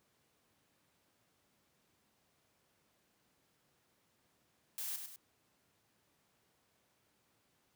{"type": "noise with echo", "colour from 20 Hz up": "blue", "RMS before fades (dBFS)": -41, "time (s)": [4.78, 4.96], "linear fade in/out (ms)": 0, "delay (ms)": 100, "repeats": 2, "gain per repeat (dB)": -6, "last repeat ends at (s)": 5.16, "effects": ["pink hiss -75 dBFS RMS until 7.75 s", "high-pass 100 Hz 12 dB/octave"]}